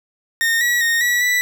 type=tone with pitch steps; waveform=40% pulse; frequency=1837 / 1928 / 1850 / 1938 / 1969 Hz; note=A#6 / B6 / A#6 / B6 / B6; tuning=-26 / -42 / -14 / -33 / -6 cents; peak=-14 dBFS; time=0.41-1.41 s; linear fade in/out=0 ms; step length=200 ms; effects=none